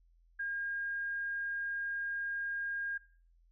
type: tone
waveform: sine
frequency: 1618 Hz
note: G#6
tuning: 46 cents flat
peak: -34 dBFS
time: 0.39-2.98 s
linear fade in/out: 10 ms
effects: noise-tail reverb RT60 0.4 s tail -18 dB re dry + added 42 Hz sine -63 dBFS peak until 3.51 s